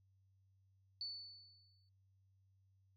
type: tone with exponential decay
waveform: sine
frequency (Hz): 4479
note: C#8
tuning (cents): +17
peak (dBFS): -40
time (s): 1.01-1.89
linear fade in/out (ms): 1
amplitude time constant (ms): 190
effects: added 96 Hz sine -70 dBFS peak until 2.96 s